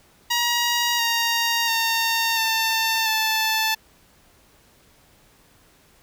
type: tone with pitch steps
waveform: 10% pulse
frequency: 952 / 932.9 / 914.3 / 896 / 878 Hz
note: A#5 / A#5 / A#5 / A5 / A5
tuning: +36 / +1 / -34 / +31 / -4 cents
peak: -11 dBFS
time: 0.3-3.75 s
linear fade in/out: 10 ms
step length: 690 ms
effects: pink hiss -56 dBFS RMS until 6.02 s